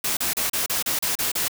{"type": "noise bursts", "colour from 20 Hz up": "white", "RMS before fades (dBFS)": -24, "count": 9, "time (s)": [0.04, 1.482], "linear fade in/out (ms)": 5, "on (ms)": 130, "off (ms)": 34, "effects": []}